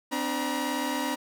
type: tone cluster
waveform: sawtooth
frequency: 257.5 / 295.4 / 954 Hz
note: C4 / D4 / A#5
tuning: -28 / +10 / +40 cents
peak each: -28 dBFS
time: 0.11-1.16 s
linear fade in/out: 20 ms
effects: none